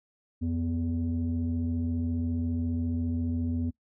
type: tone pair together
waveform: sine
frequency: 87.16 / 246.9 Hz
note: F2 / B3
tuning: -3 / 0 cents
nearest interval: octave + tritone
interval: 1803 cents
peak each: -28 dBFS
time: 0.41-3.71 s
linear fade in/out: 20 ms
effects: noise-tail reverb RT60 0.1 s tail -20 dB re dry + tanh soft clip ceiling -22 dBFS